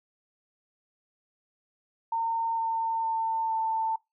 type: tone with pitch steps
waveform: sine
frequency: 912 / 905.2 / 898.4 / 891.7 Hz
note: A#5 / A5 / A5 / A5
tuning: -38 / +49 / +36 / +23 cents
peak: -25 dBFS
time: 2.12-3.96 s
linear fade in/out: 5 ms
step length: 460 ms
effects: noise-tail reverb RT60 0.2 s tail -23 dB re dry